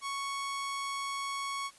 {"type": "tone", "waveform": "sawtooth", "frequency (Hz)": 1108.7, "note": "C#6", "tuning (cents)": 0, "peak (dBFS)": -30, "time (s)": [0.01, 1.71], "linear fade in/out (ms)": 50, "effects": ["white hiss -58 dBFS RMS until 1.78 s", "resampled to 24000 Hz"]}